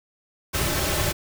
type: noise with comb filter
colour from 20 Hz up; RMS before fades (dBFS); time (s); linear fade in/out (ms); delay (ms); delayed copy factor
pink; -24; 0.53-1.13; 20; 4.2; -0.6
effects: none